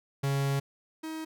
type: tone pair in turn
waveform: 45% pulse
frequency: 138.59 / 317.3 Hz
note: C#3 / D#4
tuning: 0 / +34 cents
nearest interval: octave + major second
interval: 1434 cents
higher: second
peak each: -26 / -35 dBFS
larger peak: first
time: 0.23-0.6 / 1.03-1.25 s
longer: first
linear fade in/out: 10 ms
effects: none